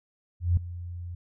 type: tone with ADSR envelope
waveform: sine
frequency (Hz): 87.31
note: F2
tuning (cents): 0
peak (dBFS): -17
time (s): 0.4-1.15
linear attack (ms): 170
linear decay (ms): 4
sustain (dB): -17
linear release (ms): 5
effects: none